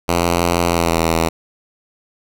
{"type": "tone with pitch glide", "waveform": "5% pulse", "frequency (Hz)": [86, 82.35], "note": ["F2", "E2"], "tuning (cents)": [-26, -1], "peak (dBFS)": -3, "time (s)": [0.08, 1.29], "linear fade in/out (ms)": 10, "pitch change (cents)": -75, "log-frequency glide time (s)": [0.68, 1], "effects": []}